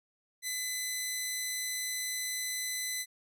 10% pulse tone, 2012 Hz, B6, 32 cents sharp, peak -24 dBFS, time 0.42-3.06 s, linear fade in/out 50 ms, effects none

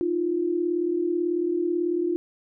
sine tone pair together, 311.1 / 349.3 Hz, D#4 / F4, 0 / 0 cents, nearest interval major second, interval 200 cents, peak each -28 / -23 dBFS, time 0.01-2.16 s, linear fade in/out 0 ms, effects none

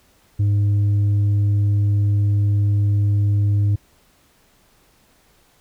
sine tone with tanh clipping, 102.1 Hz, G#2, 29 cents flat, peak -15 dBFS, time 0.39-3.76 s, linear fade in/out 10 ms, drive 3 dB, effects pink hiss -57 dBFS RMS until 5.6 s

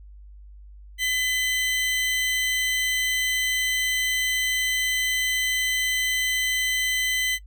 40% pulse tone pair together, 2011 / 3088 Hz, B6 / G7, +31 / -27 cents, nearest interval perfect fifth, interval 742 cents, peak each -23 / -26 dBFS, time 0.98-7.39 s, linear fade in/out 50 ms, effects noise-tail reverb RT60 0.1 s tail -20 dB re dry + added 50 Hz sine -42 dBFS peak until 7.46 s

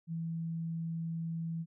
sine tone, 164.81 Hz, E3, in tune, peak -34 dBFS, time 0.07-1.66 s, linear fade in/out 50 ms, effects none

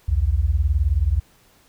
sine beating tone pair, 61.9 / 80.9 Hz, B1 / E2, +5 / -32 cents, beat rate 19 Hz, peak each -19 dBFS, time 0.08-1.2 s, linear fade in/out 10 ms, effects pink hiss -56 dBFS RMS until 1.68 s

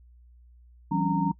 sine tone cluster, 166.8 / 191.9 / 262.5 / 281.6 / 923 Hz, E3 / G3 / C4 / C#4 / A#5, +21 / -37 / +6 / +27 / -17 cents, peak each -28 / -28 / -36 / -29 / -28 dBFS, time 0.91-1.32 s, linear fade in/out 10 ms, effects noise-tail reverb RT60 0.1 s tail -23 dB re dry + added 60 Hz sine -51 dBFS peak until 1.39 s

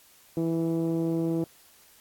10% pulse tone with low-pass filter, 164.81 Hz, E3, in tune, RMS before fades -27 dBFS, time 0.37-1.44 s, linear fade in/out 2 ms, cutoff 350 Hz, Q 1.8, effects white hiss -57 dBFS RMS until 2 s + AAC 64 kbps

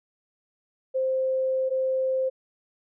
sine tone pair in turn, 523.3 / 523.3 Hz, C5 / C5, 0 / 0 cents, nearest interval unison, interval 0 cents, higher neither, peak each -22 dBFS, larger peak neither, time 0.94-1.7 / 1.7-2.3 s, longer first, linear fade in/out 20 ms, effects none

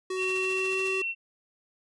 square tone with pitch glide, 373.8 to 381.2 Hz, F#4 to G4, +18 to -48 cents, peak -30 dBFS, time 0.1-1.02 s, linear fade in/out 5 ms, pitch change +34 cents, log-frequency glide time 0.26-0.85 s
sine tone, 2712 Hz, E7, 49 cents sharp, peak -28 dBFS, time 0.16-1.15 s, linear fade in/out 50 ms
white noise with tremolo, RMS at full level -42 dBFS, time 0.21-0.93 s, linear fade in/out 10 ms, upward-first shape sine, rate 14 Hz, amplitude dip 95%
effects resampled to 22050 Hz

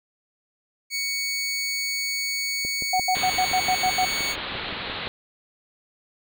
20% pulse tone, 2230 Hz, C#7, 10 cents sharp, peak -20 dBFS, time 0.9-4.36 s, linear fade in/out 50 ms
click train, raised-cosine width 2 ms, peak -23 dBFS, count 15, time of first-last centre 2.65-5.072 s, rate 5.78 Hz
sine tone bursts, 742 Hz, F#5, 5 cents sharp, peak -19 dBFS, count 8, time 2.93-4.05 s, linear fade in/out 5 ms, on 70 ms, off 80 ms
white low-pass noise, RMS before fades -32 dBFS, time 3.15-5.08 s, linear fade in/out 0 ms, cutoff 4200 Hz, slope 96 dB/octave
effects none

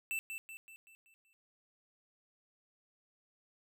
square tone with echo, 2661 Hz, E7, 16 cents sharp, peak -35 dBFS, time 0.11-0.19 s, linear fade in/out 0 ms, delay 190 ms, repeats 6, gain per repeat -6 dB, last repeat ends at 1.33 s, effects none

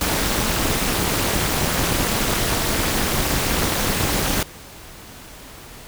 pink noise with amplitude modulation, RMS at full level -17 dBFS, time 0.01-4.43 s, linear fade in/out 2 ms, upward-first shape sine, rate 238 Hz, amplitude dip 85%, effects pink hiss -40 dBFS RMS until 5.87 s

